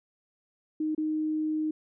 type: tone with dropouts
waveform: sine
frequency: 310 Hz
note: D#4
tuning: 6 cents flat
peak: -26 dBFS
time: 0.8-1.71 s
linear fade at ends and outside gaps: 5 ms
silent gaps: 0.949-0.978 s
effects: none